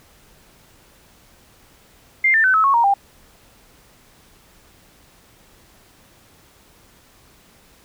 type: tone with pitch steps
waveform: sine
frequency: 2102 / 1788.1 / 1521.1 / 1293.9 / 1100.7 / 936.3 / 796.5 Hz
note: C7 / A6 / F#6 / E6 / C#6 / A#5 / G5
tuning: +7 / +27 / +47 / -33 / -13 / +7 / +27 cents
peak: -12 dBFS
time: 2.24-2.94 s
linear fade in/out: 5 ms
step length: 100 ms
effects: pink hiss -52 dBFS RMS until 7.84 s